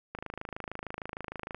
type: click train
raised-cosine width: 0.5 ms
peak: -22 dBFS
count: 38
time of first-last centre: 0.15-1.546 s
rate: 26.5 Hz
effects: none